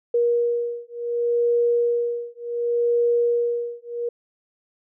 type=beating tone pair; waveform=sine; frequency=474.8 / 475.48 Hz; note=A#4 / A#4; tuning=+32 / +34 cents; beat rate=0.68 Hz; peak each=-22 dBFS; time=0.14-4.09 s; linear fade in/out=5 ms; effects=none